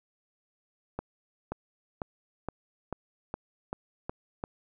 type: accelerating click train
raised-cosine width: 1 ms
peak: -19 dBFS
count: 9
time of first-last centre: 0.99-4.439 s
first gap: 530 ms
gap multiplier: 0.94
effects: none